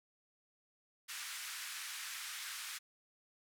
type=band-pass noise; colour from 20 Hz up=pink; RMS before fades=-45 dBFS; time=1.08-2.79 s; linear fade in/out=20 ms; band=1400 to 13000 Hz; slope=24 dB/octave; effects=none